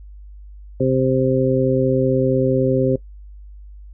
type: harmonic tone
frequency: 130.81 Hz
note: C3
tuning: in tune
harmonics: 1 / 2 / 3 / 4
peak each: -20 / -20 / -20 / -20 dBFS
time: 0.8-2.96 s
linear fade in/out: 5 ms
effects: noise-tail reverb RT60 0.1 s tail -19 dB re dry + added 50 Hz sine -36 dBFS peak until 3.93 s